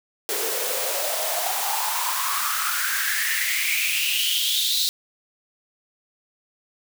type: noise with high-pass filter sweep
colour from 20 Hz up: white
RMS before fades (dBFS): -24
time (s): 0.29-4.89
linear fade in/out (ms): 0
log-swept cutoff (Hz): 400 to 4100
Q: 7
effects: none